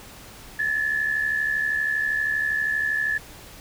sine tone pair together, 1727.4 / 1800 Hz, A6 / A6, -32 / +39 cents, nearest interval minor second, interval 71 cents, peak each -22 / -29 dBFS, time 0.59-3.18 s, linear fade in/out 5 ms, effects pink hiss -44 dBFS RMS until 3.6 s

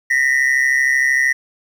triangle ring-modulated tone, 1908 Hz, A#6, 40 cents sharp, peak -8 dBFS, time 0.1-1.33 s, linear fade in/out 10 ms, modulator 66.5 Hz, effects 8-bit

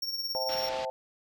square tone with tremolo, 5510 Hz, F8, 24 cents flat, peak -29 dBFS, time 0.02-0.69 s, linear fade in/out 5 ms, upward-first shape triangle, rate 18 Hz, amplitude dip 65%
sine chord, A minor seventh, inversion first, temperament equal with one note detuned, 523.3 / 646.4 / 784 / 880 Hz, C5 / E5 / G5 / A5, 0 / -34 / 0 / 0 cents, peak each -34 / -37 / -39 / -37 dBFS, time 0.35-0.9 s, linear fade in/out 0 ms
white low-pass noise, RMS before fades -41 dBFS, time 0.49-0.85 s, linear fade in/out 0 ms, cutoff 4500 Hz, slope 24 dB/octave
effects none

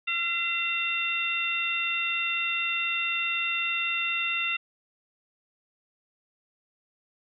harmonic tone with a mistuned harmonic, 682 Hz, F5, 41 cents flat, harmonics 2 / 3 / 4 / 5, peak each -35 / -33 / -27 / -35 dBFS, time 0.07-4.57 s, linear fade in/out 10 ms, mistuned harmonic 5, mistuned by +95 cents, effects none

